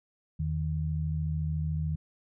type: tone pair together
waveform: sine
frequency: 81.74 / 155.56 Hz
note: E2 / D#3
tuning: -14 / 0 cents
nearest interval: major seventh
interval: 1114 cents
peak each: -31 / -30 dBFS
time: 0.39-1.96 s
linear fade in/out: 10 ms
effects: none